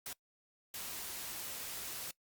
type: noise bursts at uneven times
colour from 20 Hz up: white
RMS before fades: -43 dBFS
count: 2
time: 0.06-0.13 / 0.74-2.11 s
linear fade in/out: 2 ms
effects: noise-tail reverb RT60 0.1 s tail -22 dB re dry + Opus 48 kbps